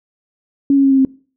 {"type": "tone with pitch steps", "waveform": "sine", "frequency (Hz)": [278.2, 275, 271.8, 268.7, 265.6], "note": ["C#4", "C#4", "C#4", "C4", "C4"], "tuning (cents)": [6, -14, -34, 46, 26], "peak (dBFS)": -8, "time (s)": [0.7, 1.05], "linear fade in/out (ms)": 2, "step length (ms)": 70, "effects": ["noise-tail reverb RT60 0.4 s tail -22 dB re dry"]}